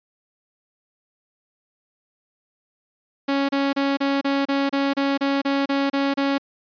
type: tone bursts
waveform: sawtooth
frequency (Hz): 277.2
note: C#4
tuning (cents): 0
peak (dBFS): -15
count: 13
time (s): 3.28-6.382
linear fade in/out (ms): 10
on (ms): 210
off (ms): 31
effects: resampled to 11025 Hz